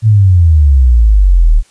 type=exponential sweep; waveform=sine; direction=down; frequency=113.7 to 36.31 Hz; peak=-3 dBFS; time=0.02-1.63 s; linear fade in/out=50 ms; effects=white hiss -48 dBFS RMS until 1.7 s + resampled to 22050 Hz